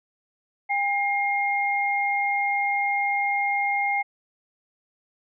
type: tone pair together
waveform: sine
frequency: 805 / 2129 Hz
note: G5 / C7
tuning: +46 / +30 cents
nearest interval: octave + perfect fourth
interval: 1684 cents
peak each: -24 dBFS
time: 0.69-4.03 s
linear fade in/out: 20 ms
effects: none